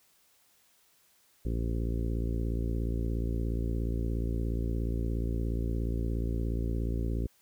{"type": "harmonic tone", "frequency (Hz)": 57, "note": "A#1", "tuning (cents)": -38, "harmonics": [1, 2, 3, 4, 5, 6, 7, 8, 9], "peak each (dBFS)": [-30, -35, -42, -40, -41, -43, -43, -51, -50], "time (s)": [1.45, 7.27], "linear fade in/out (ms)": 5, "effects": ["white hiss -66 dBFS RMS until 7.41 s"]}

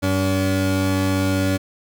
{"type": "tone pair together", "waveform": "30% pulse", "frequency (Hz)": [95, 284.7], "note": ["F#2", "C#4"], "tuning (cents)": [46, 46], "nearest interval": "octave + perfect fifth", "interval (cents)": 1900, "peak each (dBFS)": [-18, -18], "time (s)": [0.02, 1.58], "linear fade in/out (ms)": 20, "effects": []}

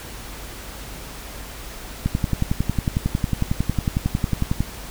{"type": "click train", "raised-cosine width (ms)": 5, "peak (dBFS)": -7, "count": 29, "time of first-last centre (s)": [2.06, 4.605], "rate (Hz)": 11, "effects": ["added 50 Hz sine -38 dBFS peak until 4.9 s", "pink hiss -37 dBFS RMS until 4.9 s"]}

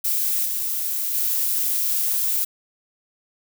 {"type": "noise with level steps", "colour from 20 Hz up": "violet", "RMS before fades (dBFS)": [-22, -25, -22], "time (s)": [0.04, 2.45], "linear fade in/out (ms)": 10, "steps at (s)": [0.45, 1.14], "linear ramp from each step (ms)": 10, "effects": []}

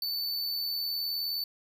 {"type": "tone with amplitude modulation", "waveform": "square", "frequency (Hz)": 4510, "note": "C#8", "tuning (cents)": 29, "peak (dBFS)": -29, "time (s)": [0.02, 1.44], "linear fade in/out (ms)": 2, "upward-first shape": "sine", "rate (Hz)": 79.6, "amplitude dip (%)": 35, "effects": []}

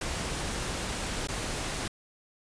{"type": "noise with dropouts", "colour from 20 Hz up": "pink", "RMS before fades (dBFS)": -33, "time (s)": [0.01, 1.88], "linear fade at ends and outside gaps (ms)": 5, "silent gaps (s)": [1.273, 1.285], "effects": ["resampled to 22050 Hz"]}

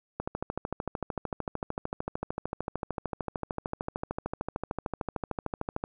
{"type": "click train", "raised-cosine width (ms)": 1, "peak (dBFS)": -17, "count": 76, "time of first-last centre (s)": [0.2, 5.839], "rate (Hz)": 13.3, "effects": []}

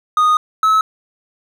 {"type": "tone pair in turn", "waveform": "triangle", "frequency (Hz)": [1237, 1294], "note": ["D#6", "E6"], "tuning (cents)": [-10, -32], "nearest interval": "minor second", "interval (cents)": 78, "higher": "second", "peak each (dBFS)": -8, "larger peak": "neither", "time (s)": [[0.17, 0.37], [0.63, 0.81]], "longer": "first", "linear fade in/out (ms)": 2, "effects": []}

